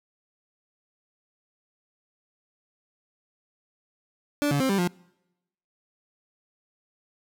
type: tone with pitch steps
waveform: 30% pulse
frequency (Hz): 291.2 / 142.8 / 264.4 / 197 / 177.1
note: D4 / D3 / C4 / G3 / F3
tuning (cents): -15 / -48 / +18 / +9 / +24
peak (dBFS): -19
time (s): 4.42-4.875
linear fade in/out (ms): 0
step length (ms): 91
effects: noise-tail reverb RT60 0.9 s tail -26 dB re dry